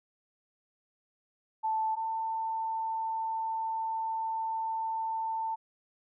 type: tone pair in turn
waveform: sine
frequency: 880 / 893.3 Hz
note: A5 / A5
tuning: 0 / +26 cents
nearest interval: unison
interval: 26 cents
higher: second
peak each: -27 / -30 dBFS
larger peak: first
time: 1.63-1.96 / 1.96-5.56 s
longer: second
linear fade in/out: 20 ms
effects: none